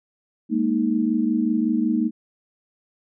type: chord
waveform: sine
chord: Ab suspended second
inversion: none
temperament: equal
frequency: 207.7 / 233.1 / 311.1 Hz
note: Ab3 / Bb3 / Eb4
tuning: 0 / 0 / 0 cents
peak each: -25 / -21 / -23 dBFS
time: 0.49-2.11 s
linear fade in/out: 50 ms
effects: none